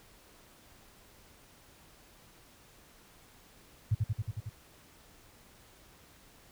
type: tone with echo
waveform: sine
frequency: 107.6 Hz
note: A2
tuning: 38 cents flat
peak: -23 dBFS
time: 3.91-3.95 s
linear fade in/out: 10 ms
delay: 91 ms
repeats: 6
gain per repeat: -2 dB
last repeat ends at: 4.496 s
effects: pink hiss -59 dBFS RMS until 6.51 s